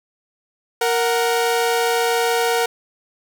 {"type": "tone pair together", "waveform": "sawtooth", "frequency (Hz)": [466.2, 740], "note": ["A#4", "F#5"], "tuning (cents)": [0, 0], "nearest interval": "minor sixth", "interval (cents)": 800, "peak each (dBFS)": [-14, -18], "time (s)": [0.81, 2.66], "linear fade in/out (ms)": 5, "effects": []}